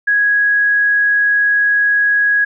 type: tone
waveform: sine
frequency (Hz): 1661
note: G#6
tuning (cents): 0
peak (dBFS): -10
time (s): 0.07-2.45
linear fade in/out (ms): 10
effects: none